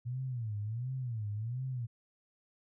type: tone with vibrato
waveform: sine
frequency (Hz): 116.54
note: A#2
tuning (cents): 0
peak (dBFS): -34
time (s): 0.05-1.87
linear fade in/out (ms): 20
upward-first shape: sine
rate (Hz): 1.4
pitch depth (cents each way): 210
effects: none